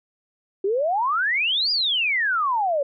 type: exponential two-way sweep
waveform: sine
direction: up then down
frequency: 373.4 to 4978 to 543 Hz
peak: -19 dBFS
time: 0.64-2.83 s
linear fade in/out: 5 ms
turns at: 1.71 s
effects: none